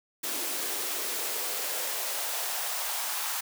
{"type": "noise with high-pass filter sweep", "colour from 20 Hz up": "white", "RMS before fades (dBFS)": -32, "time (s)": [0.23, 3.41], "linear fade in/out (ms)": 10, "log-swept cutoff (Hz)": [290, 920], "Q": 2.1, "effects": []}